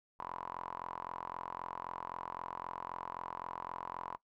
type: tone with band-pass filter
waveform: sawtooth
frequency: 43.83 Hz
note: F1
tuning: 7 cents sharp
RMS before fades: -44 dBFS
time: 0.19-4.17 s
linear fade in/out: 0 ms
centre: 990 Hz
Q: 7.4
effects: noise-tail reverb RT60 0.1 s tail -18 dB re dry